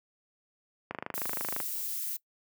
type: click train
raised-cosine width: 0.5 ms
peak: -19 dBFS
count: 19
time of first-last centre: 0.91-1.602 s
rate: 26 Hz
type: noise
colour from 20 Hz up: violet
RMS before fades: -35 dBFS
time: 1.14-2.17 s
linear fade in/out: 10 ms
effects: noise-tail reverb RT60 0.1 s tail -21 dB re dry + high-pass 150 Hz 12 dB/octave